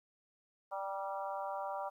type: harmonic tone with a mistuned harmonic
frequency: 196 Hz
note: G3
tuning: in tune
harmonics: 3 / 4 / 5 / 6 / 7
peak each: -42 / -41 / -43 / -46 / -50 dBFS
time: 0.71-1.9 s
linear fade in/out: 20 ms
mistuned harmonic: 5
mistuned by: -33 cents
effects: 12-bit